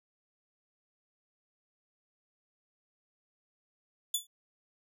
15% pulse tone with exponential decay, 3461 Hz, A7, 29 cents flat, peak -18 dBFS, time 4.14-4.27 s, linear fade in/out 5 ms, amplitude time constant 27 ms, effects none

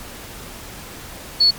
sine tone, 4408 Hz, C#8, 11 cents flat, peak -10 dBFS, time 1.4-1.51 s, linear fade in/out 10 ms, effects pink hiss -36 dBFS RMS until 1.58 s + MP3 96 kbps

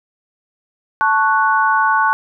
sine chord, F# minor, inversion first, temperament equal, 880 / 1108.7 / 1480 Hz, A5 / C#6 / F#6, 0 / 0 / 0 cents, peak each -16 dBFS, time 1.01-2.13 s, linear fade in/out 0 ms, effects none

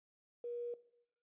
sine tone with quantisation, 478.6 Hz, A#4, 46 cents sharp, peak -40 dBFS, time 0.44-0.74 s, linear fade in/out 2 ms, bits 11, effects noise-tail reverb RT60 0.7 s tail -17 dB re dry + resampled to 8000 Hz

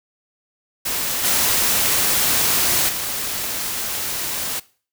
white noise with level steps, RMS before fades -23 / -18 / -25 dBFS, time 0.85-4.6 s, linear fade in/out 10 ms, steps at 1.23 / 2.88 s, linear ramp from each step 20 ms, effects noise-tail reverb RT60 0.4 s tail -20 dB re dry

